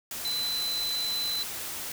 sine tone in noise, 4024 Hz, B7, 32 cents sharp, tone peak -28 dBFS, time 0.25-1.43 s, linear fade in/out 2 ms, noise white, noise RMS -36 dBFS, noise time 0.11-1.92 s, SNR +5 dB, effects none

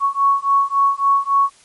sine beating tone pair, 1108.7 / 1112.3 Hz, C#6 / C#6, 0 / +6 cents, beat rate 3.6 Hz, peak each -16 dBFS, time 0-1.5 s, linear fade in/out 50 ms, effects white hiss -50 dBFS RMS until 1.64 s + MP3 48 kbps

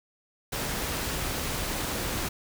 pink noise, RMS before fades -31 dBFS, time 0.52-2.29 s, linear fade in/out 10 ms, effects none

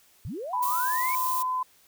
sine linear sweep, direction up, 73.42 to 2282 Hz, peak -32 dBFS, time 0.25-1.15 s, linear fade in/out 0 ms
sine tone with pitch glide, 992 to 1016.9 Hz, B5 to C6, +7 to -50 cents, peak -25 dBFS, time 0.53-1.63 s, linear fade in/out 5 ms, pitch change +43 cents, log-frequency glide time 0.68-1.06 s
violet noise, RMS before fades -32 dBFS, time 0.62-1.43 s, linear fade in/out 10 ms
effects white hiss -60 dBFS RMS until 1.87 s

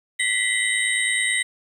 sine tone cluster, 1949 / 2058 / 3049 / 3794 / 8540 Hz, B6 / C7 / G7 / A#7 / C9, -23 / -29 / -49 / +30 / +34 cents, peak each -24 / -24 / -32 / -28 / -26 dBFS, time 0.19-1.43 s, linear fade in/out 10 ms, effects 8-bit

